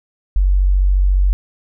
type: tone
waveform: sine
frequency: 47.13 Hz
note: F#1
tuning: 33 cents sharp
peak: -10 dBFS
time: 0.36-1.33 s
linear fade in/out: 0 ms
effects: none